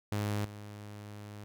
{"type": "tone with level steps", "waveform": "sawtooth", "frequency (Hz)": 103.83, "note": "G#2", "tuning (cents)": 0, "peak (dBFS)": [-27, -40], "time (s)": [0.12, 1.44], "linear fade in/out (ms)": 0, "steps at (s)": 0.45, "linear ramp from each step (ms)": 2, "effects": []}